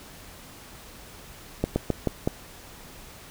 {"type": "slowing click train", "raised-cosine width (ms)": 2, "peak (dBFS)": -9, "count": 5, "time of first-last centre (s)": [1.64, 2.275], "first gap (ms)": 120, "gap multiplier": 1.19, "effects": ["pink hiss -46 dBFS RMS until 3.3 s"]}